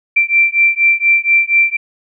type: beating tone pair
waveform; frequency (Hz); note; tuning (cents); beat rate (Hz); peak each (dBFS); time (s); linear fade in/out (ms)
sine; 2349 / 2353.2; D7 / D7; 0 / +3; 4.2; -12; 0.16-1.77; 10
effects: none